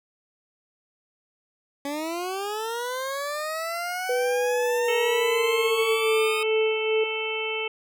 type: linear sweep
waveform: 20% pulse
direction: up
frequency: 278.4 to 1244.5 Hz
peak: -23 dBFS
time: 1.85-6.43 s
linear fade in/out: 2 ms
type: tone with pitch glide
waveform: sine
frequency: 493.9 to 437.5 Hz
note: B4 to A4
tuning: 0 to -10 cents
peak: -22 dBFS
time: 4.09-7.04 s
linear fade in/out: 5 ms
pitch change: -210 cents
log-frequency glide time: 4.51-6.24 s
type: harmonic tone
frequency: 439.9 Hz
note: A4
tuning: in tune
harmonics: 1 / 2 / 3 / 5 / 6 / 7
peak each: -30 / -37 / -40 / -34 / -31 / -34 dBFS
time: 4.88-7.68 s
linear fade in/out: 5 ms
effects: none